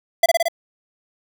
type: tone with echo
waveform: square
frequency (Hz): 673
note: E5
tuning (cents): +36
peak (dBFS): -10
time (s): 0.23-0.26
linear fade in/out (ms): 5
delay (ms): 56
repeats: 4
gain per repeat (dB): -2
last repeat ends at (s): 0.484
effects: none